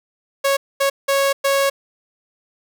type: tone bursts at uneven times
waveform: sawtooth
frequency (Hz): 552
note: C#5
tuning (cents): -7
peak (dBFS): -11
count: 4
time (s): 0.44-0.57 / 0.8-0.9 / 1.08-1.33 / 1.44-1.7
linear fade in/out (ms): 10
effects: none